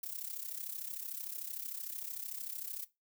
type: noise with amplitude modulation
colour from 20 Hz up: violet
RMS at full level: -39 dBFS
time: 0.03-2.85 s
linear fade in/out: 5 ms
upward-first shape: sine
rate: 33.3 Hz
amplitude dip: 75%
effects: noise-tail reverb RT60 0.2 s tail -17 dB re dry